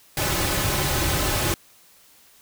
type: noise with comb filter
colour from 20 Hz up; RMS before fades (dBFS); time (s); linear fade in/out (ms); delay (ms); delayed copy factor
pink; -23; 0.17-1.54; 2; 4.3; -0.55
effects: white hiss -54 dBFS RMS until 2.41 s